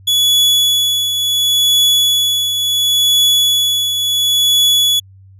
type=tone with tremolo; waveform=40% pulse; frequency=3400 Hz; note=G#7; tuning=40 cents sharp; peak=-7 dBFS; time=0.07-5 s; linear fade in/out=10 ms; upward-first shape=triangle; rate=0.71 Hz; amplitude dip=55%; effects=added 96 Hz sine -39 dBFS peak until 5.39 s